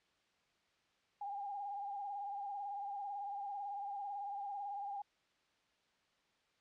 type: tone with vibrato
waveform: sine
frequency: 806 Hz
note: G5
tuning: 48 cents sharp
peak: -40 dBFS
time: 1.21-5.02 s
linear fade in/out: 5 ms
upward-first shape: sine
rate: 18 Hz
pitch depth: 49 cents each way
effects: white hiss -75 dBFS RMS until 6.6 s + low-pass 4000 Hz 12 dB/octave